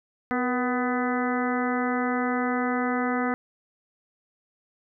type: harmonic tone with a mistuned harmonic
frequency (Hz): 250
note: B3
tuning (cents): +21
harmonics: 1 / 2 / 3 / 4 / 5 / 6 / 7 / 8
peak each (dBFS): -26 / -31 / -31 / -37 / -32 / -35 / -37 / -36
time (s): 0.31-3.34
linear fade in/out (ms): 0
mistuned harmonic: 2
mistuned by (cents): -50
effects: none